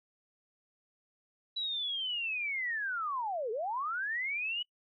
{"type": "linear two-way sweep", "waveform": "sine", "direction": "down then up", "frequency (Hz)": [3951, 415.3, 2968], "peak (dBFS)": -32, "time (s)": [1.56, 4.63], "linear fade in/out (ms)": 10, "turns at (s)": 3.51, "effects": ["noise-tail reverb RT60 0.1 s tail -24 dB re dry"]}